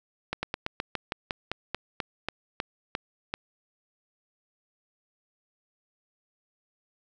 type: slowing click train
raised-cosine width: 0.3 ms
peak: -13 dBFS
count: 15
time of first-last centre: 0.33-3.339 s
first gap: 100 ms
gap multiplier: 1.11
effects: none